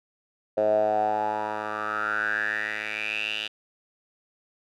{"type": "tone with band-pass filter sweep", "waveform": "10% pulse", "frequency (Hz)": 106.7, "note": "G#2", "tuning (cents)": 47, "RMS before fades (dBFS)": -27, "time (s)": [0.57, 3.48], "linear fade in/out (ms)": 10, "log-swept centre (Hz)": [580, 3100], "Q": 8.2, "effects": []}